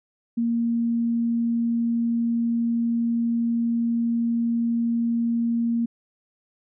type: tone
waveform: sine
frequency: 233.1 Hz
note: A#3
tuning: in tune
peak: -20 dBFS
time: 0.37-5.86 s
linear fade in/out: 10 ms
effects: none